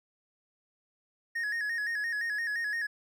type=tone with vibrato; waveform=triangle; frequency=1768 Hz; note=A6; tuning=8 cents sharp; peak=-28 dBFS; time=1.35-2.87 s; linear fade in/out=10 ms; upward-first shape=square; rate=5.8 Hz; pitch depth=80 cents each way; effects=none